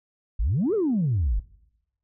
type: exponential two-way sweep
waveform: sine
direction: up then down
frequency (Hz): 42.41 to 467.9 to 43.28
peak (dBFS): -19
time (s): 0.39-1.4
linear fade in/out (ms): 10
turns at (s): 0.74
effects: noise-tail reverb RT60 0.9 s tail -23 dB re dry + tanh soft clip ceiling -17 dBFS